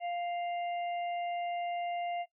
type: harmonic tone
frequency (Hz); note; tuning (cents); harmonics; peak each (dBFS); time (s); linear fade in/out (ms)
698.5; F5; 0; 1 / 3 / 4; -33 / -46 / -48; 0-2.26; 50
effects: noise-tail reverb RT60 0.1 s tail -17 dB re dry